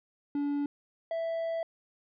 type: tone pair in turn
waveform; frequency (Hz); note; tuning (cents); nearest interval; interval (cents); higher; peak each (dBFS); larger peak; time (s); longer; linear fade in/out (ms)
triangle; 287.1 / 660; D4 / E5; -39 / +2; octave + major second; 1441; second; -26 / -28; first; 0.35-0.66 / 1.11-1.63; second; 2
effects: resampled to 11025 Hz